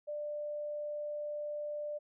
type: tone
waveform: sine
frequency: 593 Hz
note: D5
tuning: 17 cents sharp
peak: -36 dBFS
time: 0.07-1.99 s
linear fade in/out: 20 ms
effects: none